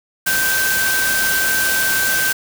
sine tone in noise, 1553 Hz, G6, 17 cents flat, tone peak -17 dBFS, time 0.26-2.33 s, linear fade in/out 10 ms, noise white, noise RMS -20 dBFS, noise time 0.26-2.33 s, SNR 0 dB, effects none

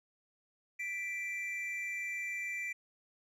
triangle tone pair together, 1975.5 / 2349 Hz, B6 / D7, 0 / 0 cents, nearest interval minor third, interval 300 cents, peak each -39 / -36 dBFS, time 0.79-2.73 s, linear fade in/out 10 ms, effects none

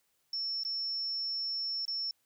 sine tone with dropouts, 5400 Hz, E8, 41 cents sharp, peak -32 dBFS, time 0.33-2.11 s, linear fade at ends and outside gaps 2 ms, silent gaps 0.635-0.649 / 1.853-1.879 s, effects white hiss -75 dBFS RMS until 2.25 s

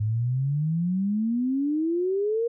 sine exponential sweep, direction up, 103.83 to 475.9 Hz, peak -22 dBFS, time 0-2.48 s, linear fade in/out 10 ms, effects none

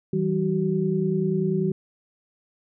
sine tone cluster, 162.2 / 192.4 / 377.8 Hz, E3 / G3 / F#4, -28 / -32 / +36 cents, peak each -25 dBFS, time 0.13-1.72 s, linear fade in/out 5 ms, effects none

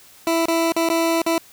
20% pulse tone with dropouts, 330.9 Hz, E4, 7 cents sharp, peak -12 dBFS, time 0.27-1.38 s, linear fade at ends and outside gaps 1 ms, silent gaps 0.456-0.483 / 0.721-0.764 / 0.889-0.9 / 1.218-1.264 s, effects white hiss -48 dBFS RMS until 1.52 s

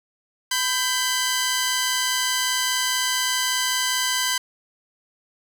10% pulse tone pair together, 1003.7 / 1568 Hz, B5 / G6, +28 / 0 cents, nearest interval minor sixth, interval 772 cents, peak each -15 dBFS, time 0.51-4.38 s, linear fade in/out 5 ms, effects 8-bit

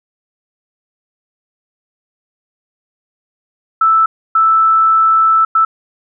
sine tone bursts at uneven times, 1318.5 Hz, E6, in tune, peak -7 dBFS, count 3, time 3.81-4.06 / 4.35-5.45 / 5.55-5.65 s, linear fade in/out 5 ms, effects none

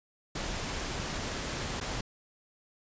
pink noise with dropouts, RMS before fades -35 dBFS, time 0.35-2.01 s, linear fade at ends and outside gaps 5 ms, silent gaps 1.802-1.81 s, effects resampled to 16000 Hz

